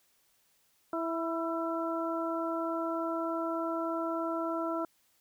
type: harmonic tone with a mistuned harmonic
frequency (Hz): 329.6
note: E4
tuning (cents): 0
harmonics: 1 / 2 / 3 / 4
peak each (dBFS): -34 / -35 / -40 / -37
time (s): 0.93-4.85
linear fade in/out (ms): 2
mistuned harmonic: 4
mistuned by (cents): +26
effects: white hiss -70 dBFS RMS until 5.2 s